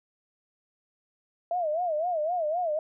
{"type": "tone with vibrato", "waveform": "sine", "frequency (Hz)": 660, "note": "E5", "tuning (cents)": 2, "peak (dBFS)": -25, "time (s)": [1.51, 2.79], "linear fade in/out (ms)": 2, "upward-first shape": "sine", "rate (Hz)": 3.9, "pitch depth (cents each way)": 170, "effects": []}